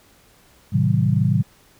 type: chord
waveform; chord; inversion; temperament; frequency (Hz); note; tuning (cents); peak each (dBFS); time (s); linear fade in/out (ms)
sine; A diminished seventh; none; just; 110 / 132 / 158.4 / 190.08; A2 / C3 / Eb3 / Gb3; 0 / +16 / +31 / +47; -20 / -20 / -21 / -22; 0.72-1.43; 20
effects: pink hiss -54 dBFS RMS until 1.79 s